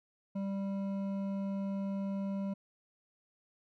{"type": "tone with hard clipping", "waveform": "sine", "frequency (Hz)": 196.4, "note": "G3", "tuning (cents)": 4, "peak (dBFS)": -35, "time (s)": [0.35, 2.54], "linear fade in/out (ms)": 10, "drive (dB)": 9, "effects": []}